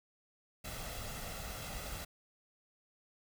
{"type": "noise with comb filter", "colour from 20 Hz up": "pink", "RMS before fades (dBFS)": -43, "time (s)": [0.64, 2.05], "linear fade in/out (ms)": 10, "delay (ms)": 1.5, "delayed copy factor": 0.55, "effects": []}